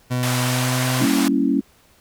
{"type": "tone with pitch glide", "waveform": "30% pulse", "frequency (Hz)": [125, 127.63], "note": ["B2", "C3"], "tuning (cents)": [21, -43], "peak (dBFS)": -17, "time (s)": [0.1, 1.06], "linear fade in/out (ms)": 20, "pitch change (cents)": 36, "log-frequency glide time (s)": [0.38, 0.81]}
{"type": "band-pass noise", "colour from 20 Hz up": "pink", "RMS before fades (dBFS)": -26, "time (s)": [0.23, 1.28], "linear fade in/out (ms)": 0, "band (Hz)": [680, 13000], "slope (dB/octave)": 24}
{"type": "chord", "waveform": "sine", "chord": "G diminished seventh", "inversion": "none", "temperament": "equal", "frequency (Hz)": [196, 233.1, 277.2, 329.6], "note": ["G3", "Bb3", "Db4", "Fb4"], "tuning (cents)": [0, 0, 0, 0], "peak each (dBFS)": [-24, -22, -18, -24], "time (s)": [1, 1.61], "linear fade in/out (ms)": 10}
{"effects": ["pink hiss -55 dBFS RMS until 2 s"]}